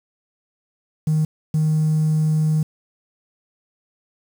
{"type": "tone pair in turn", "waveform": "triangle", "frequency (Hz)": [155.56, 155.56], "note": ["D#3", "D#3"], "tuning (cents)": [0, 0], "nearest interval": "unison", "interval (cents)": 0, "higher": "neither", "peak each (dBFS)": -12, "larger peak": "neither", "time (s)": [[1.07, 1.25], [1.54, 2.63]], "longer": "second", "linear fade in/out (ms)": 5, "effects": ["tanh soft clip ceiling -12 dBFS", "7-bit"]}